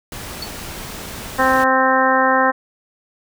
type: noise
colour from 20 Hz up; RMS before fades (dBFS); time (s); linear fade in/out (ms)
pink; -31; 0.12-1.64; 2
type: tone with exponential decay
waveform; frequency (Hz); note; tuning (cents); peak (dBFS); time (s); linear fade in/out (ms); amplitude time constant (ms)
sine; 4435; C#8; 0; -22; 0.42-0.51; 5; 19
type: harmonic tone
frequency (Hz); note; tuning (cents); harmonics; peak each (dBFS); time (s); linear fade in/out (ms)
261.6; C4; 0; 1 / 2 / 3 / 4 / 5 / 6 / 7; -22 / -19 / -19 / -18 / -22 / -21 / -21; 1.38-2.52; 20
effects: none